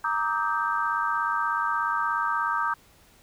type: chord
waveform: sine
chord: Eb major seventh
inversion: second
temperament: equal with one note detuned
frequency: 932.3 / 1174.7 / 1271.4 / 1568 Hz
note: Bb5 / D6 / Eb6 / G6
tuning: 0 / 0 / +37 / 0 cents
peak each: -29 dBFS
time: 0.04-2.74 s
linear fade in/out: 5 ms
effects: pink hiss -57 dBFS RMS until 3.22 s